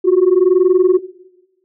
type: tone pair together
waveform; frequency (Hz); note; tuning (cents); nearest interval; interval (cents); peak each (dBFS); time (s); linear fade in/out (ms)
sine; 356.1 / 376.9; F4 / F#4; +34 / +32; minor second; 98; -10; 0.04-0.99; 20
effects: noise-tail reverb RT60 1.0 s tail -18 dB re dry + tanh soft clip ceiling -4 dBFS